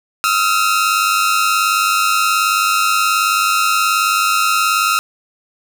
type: tone pair together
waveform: sawtooth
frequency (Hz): 1271.3 / 1370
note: D#6 / F6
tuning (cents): +37 / -34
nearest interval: minor second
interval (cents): 129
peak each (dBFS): -12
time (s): 0.24-4.99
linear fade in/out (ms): 0
effects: none